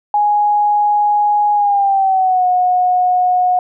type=tone with pitch glide; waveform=sine; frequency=830.6 to 727.3 Hz; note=G#5 to F#5; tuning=0 to -30 cents; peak=-10 dBFS; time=0.14-3.59 s; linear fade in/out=2 ms; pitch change=-230 cents; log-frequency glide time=1.54-2.46 s; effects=none